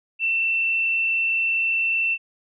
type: tone with frequency modulation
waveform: sine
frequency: 2684 Hz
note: E7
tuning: 31 cents sharp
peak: -19 dBFS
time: 0.19-2.18 s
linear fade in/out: 50 ms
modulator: 36.6 Hz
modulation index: 0.79
effects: none